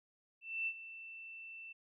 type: tone with ADSR envelope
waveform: sine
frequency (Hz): 2672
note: E7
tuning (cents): +23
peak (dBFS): -33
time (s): 0.41-1.73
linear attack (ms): 260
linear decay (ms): 59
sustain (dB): -14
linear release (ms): 12
effects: none